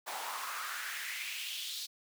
pink noise with high-pass filter sweep, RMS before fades -40 dBFS, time 0.06-1.87 s, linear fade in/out 20 ms, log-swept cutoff 760 to 4200 Hz, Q 3.5, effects none

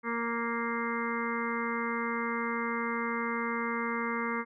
harmonic tone, 233.1 Hz, A#3, in tune, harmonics 1 / 2 / 4 / 5 / 6 / 7 / 8 / 9, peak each -35 / -37 / -39 / -36 / -41 / -42 / -45 / -37 dBFS, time 0.03-4.45 s, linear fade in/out 50 ms, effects none

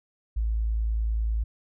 sine tone, 55 Hz, A1, in tune, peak -23 dBFS, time 0.36-1.44 s, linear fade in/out 10 ms, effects none

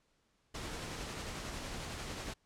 pink noise with tremolo, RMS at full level -41 dBFS, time 0.54-2.34 s, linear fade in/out 10 ms, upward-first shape sine, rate 11 Hz, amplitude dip 25%, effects pink hiss -75 dBFS RMS until 2.45 s + low-pass 8000 Hz 12 dB/octave

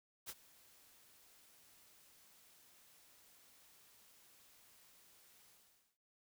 white noise with ADSR envelope, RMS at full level -45 dBFS, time 0.26-5.98 s, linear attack 33 ms, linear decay 43 ms, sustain -21 dB, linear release 500 ms, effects none

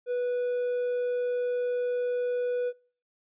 triangle tone, 491.4 Hz, B4, 9 cents flat, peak -24 dBFS, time 0.06-2.73 s, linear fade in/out 50 ms, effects noise-tail reverb RT60 0.4 s tail -23 dB re dry + resampled to 8000 Hz

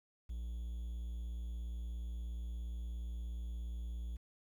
triangle tone with quantisation, 58.5 Hz, A#1, 7 cents sharp, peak -37 dBFS, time 0.29-4.17 s, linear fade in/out 10 ms, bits 11, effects none

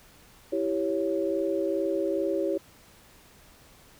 sine chord, C# diminished, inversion first, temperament equal, 329.6 / 392 / 554.4 Hz, E4 / G4 / C#5, 0 / 0 / 0 cents, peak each -29 dBFS, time 0.52-2.58 s, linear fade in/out 10 ms, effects pink hiss -55 dBFS RMS until 3.99 s

